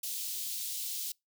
white high-pass noise, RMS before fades -37 dBFS, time 0.03-1.12 s, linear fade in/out 5 ms, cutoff 3200 Hz, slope 24 dB/octave, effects noise-tail reverb RT60 0.2 s tail -26 dB re dry

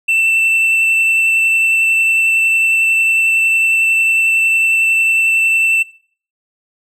triangle tone with vibrato, 2671 Hz, E7, 22 cents sharp, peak -9 dBFS, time 0.08-5.83 s, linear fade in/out 10 ms, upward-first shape sine, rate 11 Hz, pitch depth 8 cents each way, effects noise-tail reverb RT60 0.5 s tail -21 dB re dry

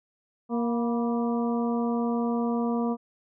harmonic tone with a mistuned harmonic, 234.8 Hz, A#3, 13 cents sharp, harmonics 1 / 2 / 3 / 4 / 5, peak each -25 / -31 / -35 / -37 / -39 dBFS, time 0.49-2.97 s, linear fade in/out 50 ms, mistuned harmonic 4, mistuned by +57 cents, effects none

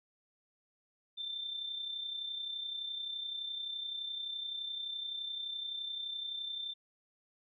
sine tone with amplitude modulation, 3565 Hz, A7, 22 cents sharp, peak -35 dBFS, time 1.17-6.74 s, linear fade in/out 20 ms, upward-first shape sine, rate 31.7 Hz, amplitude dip 50%, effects none

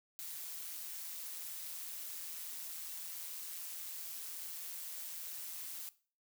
blue noise with amplitude modulation, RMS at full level -43 dBFS, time 0.19-5.89 s, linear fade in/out 0 ms, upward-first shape sine, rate 166 Hz, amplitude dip 45%, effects noise-tail reverb RT60 0.4 s tail -18 dB re dry

